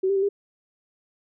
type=tone with pitch steps; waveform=sine; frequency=378.7 / 395 / 386.8 / 402.4 Hz; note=F#4 / G4 / G4 / G4; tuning=+40 / +13 / -23 / +45 cents; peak=-19 dBFS; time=0.03-0.29 s; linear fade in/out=10 ms; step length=65 ms; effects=none